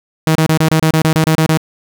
sawtooth tone bursts, 158.6 Hz, D#3, 33 cents sharp, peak -5 dBFS, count 12, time 0.27-1.574 s, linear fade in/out 0 ms, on 83 ms, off 28 ms, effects none

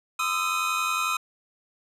square tone cluster, 1027 / 1233 / 1324 / 2498 Hz, C6 / D#6 / E6 / D#7, -33 / -16 / +7 / +6 cents, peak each -35 / -30 / -29 / -30 dBFS, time 0.19-1.17 s, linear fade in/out 5 ms, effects low-pass 12000 Hz 12 dB/octave

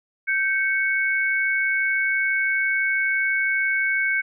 sine tone pair together, 1559.3 / 2217 Hz, G6 / C#7, -10 / 0 cents, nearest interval tritone, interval 610 cents, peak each -22 dBFS, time 0.27-4.22 s, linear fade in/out 20 ms, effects none

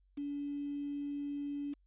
sine tone with quantisation, 286.4 Hz, D4, 43 cents flat, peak -36 dBFS, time 0.17-1.74 s, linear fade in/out 10 ms, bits 9, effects added 47 Hz sine -66 dBFS peak until 1.86 s + resampled to 8000 Hz

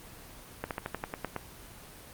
slowing click train, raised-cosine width 0.5 ms, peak -17 dBFS, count 9, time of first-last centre 0.64-1.363 s, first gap 68 ms, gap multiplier 1.08, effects pink hiss -49 dBFS RMS until 2.13 s + Opus 24 kbps

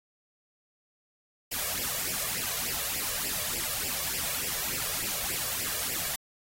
white noise with flanger, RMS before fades -32 dBFS, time 1.51-6.16 s, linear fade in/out 10 ms, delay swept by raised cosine 0.38 to 1.78 ms, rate 3.4 Hz, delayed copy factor +0.8, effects AAC 48 kbps

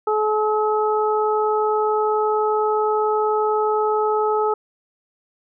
harmonic tone, 427.8 Hz, A4, 49 cents flat, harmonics 1 / 2 / 3, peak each -19 / -22 / -24 dBFS, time 0.07-4.54 s, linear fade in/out 5 ms, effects none

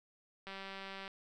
click train, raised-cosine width 0.3 ms, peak -30 dBFS, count 119, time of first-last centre 0.47-1.078 s, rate 194 Hz, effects none

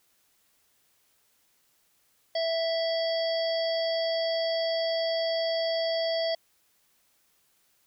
harmonic tone, 659.3 Hz, E5, in tune, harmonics 1 / 3 / 5 / 7 / 8, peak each -26 / -39 / -37 / -35 / -41 dBFS, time 2.35-6.35 s, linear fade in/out 5 ms, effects white hiss -68 dBFS RMS until 7.86 s

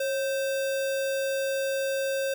sine tone with sample-and-hold, 544 Hz, C#5, 33 cents flat, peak -25 dBFS, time 0-2.34 s, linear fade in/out 5 ms, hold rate 2100 Hz, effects none

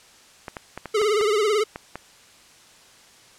clicks, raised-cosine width 0.5 ms, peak -17 dBFS, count 8, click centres 0.482 / 0.568 / 0.776 / 0.857 / 1.016 / 1.212 / 1.759 / 1.956 s
square tone with vibrato, 421.2 Hz, G#4, 24 cents sharp, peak -19 dBFS, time 0.94-1.64 s, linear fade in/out 10 ms, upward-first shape triangle, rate 18 Hz, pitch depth 110 cents each way
effects white hiss -51 dBFS RMS until 3.38 s + low-pass 8000 Hz 12 dB/octave

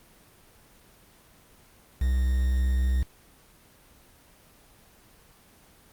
triangle tone with quantisation, 63.9 Hz, C2, 40 cents flat, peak -19 dBFS, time 2.01-3.03 s, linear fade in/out 5 ms, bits 7, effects pink hiss -56 dBFS RMS until 5.92 s + Opus 24 kbps

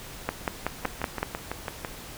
two click trains, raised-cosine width 0.5 ms, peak -15 / -10 dBFS, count 7 / 6, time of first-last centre 0.85-1.848 / 0.29-1.23 s, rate 6.01 / 5.32 Hz, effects pink hiss -42 dBFS RMS until 2.17 s

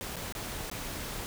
pink noise with dropouts, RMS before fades -38 dBFS, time 0.01-1.26 s, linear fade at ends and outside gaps 0 ms, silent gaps 0.159-0.166 / 0.324-0.351 / 0.699-0.714 s, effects none

